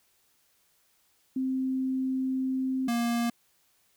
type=tone pair in turn; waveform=sine / square; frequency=261.6 / 235.5 Hz; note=C4 / A#3; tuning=0 / +18 cents; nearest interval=major second; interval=182 cents; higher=first; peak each=-26 dBFS; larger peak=neither; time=1.36-2.88 / 2.88-3.3 s; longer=first; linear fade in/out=5 ms; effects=white hiss -68 dBFS RMS until 3.96 s